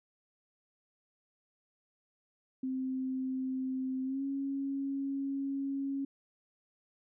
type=tone with pitch glide; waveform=sine; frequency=260.8 to 274.9 Hz; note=C4 to C#4; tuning=-5 to -14 cents; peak=-32 dBFS; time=2.63-6.05 s; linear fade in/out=5 ms; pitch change=+91 cents; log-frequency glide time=4.04-4.23 s; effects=none